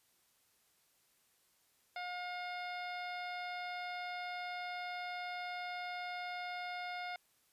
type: harmonic tone with a mistuned harmonic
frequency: 716 Hz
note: F5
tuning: 43 cents sharp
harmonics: 1 / 2 / 3 / 4 / 5 / 6 / 7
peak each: -42 / -47 / -46 / -57 / -53 / -58 / -57 dBFS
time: 1.96-7.16 s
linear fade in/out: 2 ms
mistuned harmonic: 4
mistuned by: -25 cents
effects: white hiss -73 dBFS RMS until 7.52 s + resampled to 32000 Hz